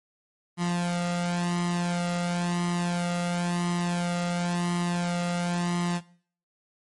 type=tone with flanger; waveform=sawtooth; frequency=174.61 Hz; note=F3; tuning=in tune; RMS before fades=-27 dBFS; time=0.57-6.01 s; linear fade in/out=50 ms; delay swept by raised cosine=0.99 to 1.49 ms; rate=0.96 Hz; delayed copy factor=+0.8; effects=noise-tail reverb RT60 0.5 s tail -19 dB re dry + MP3 48 kbps